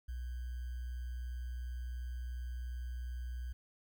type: tone with sample-and-hold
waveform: sine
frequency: 61.4 Hz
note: B1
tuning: 9 cents flat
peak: -38 dBFS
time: 0.08-3.53 s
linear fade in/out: 10 ms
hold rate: 1575 Hz
effects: none